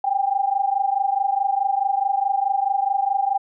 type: tone pair together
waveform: sine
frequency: 779 / 803.7 Hz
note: G5 / G5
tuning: -11 / +43 cents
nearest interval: minor second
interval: 54 cents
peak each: -21 dBFS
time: 0.04-3.38 s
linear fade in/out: 5 ms
effects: none